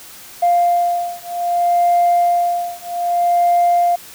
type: beating tone pair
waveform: sine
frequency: 698.5 / 699.13 Hz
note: F5 / F5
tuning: 0 / +2 cents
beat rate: 0.63 Hz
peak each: -15 dBFS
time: 0.42-3.96 s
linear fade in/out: 10 ms
effects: tanh soft clip ceiling -7 dBFS + white hiss -38 dBFS RMS until 4.14 s